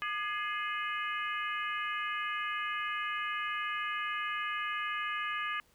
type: harmonic tone with a mistuned harmonic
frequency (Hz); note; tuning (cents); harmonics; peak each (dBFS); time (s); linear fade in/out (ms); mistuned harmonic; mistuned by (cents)
420; G#4; +19; 3 / 4 / 5 / 6 / 7; -36 / -38 / -40 / -42 / -43; 0.02-5.6; 0; 3; -65
effects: pink hiss -67 dBFS RMS until 5.74 s